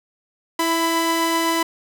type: tone pair together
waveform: sawtooth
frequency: 330 / 997.8 Hz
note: E4 / B5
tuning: +2 / +17 cents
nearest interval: octave + perfect fifth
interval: 1915 cents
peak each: -17 dBFS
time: 0.59-1.63 s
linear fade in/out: 5 ms
effects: none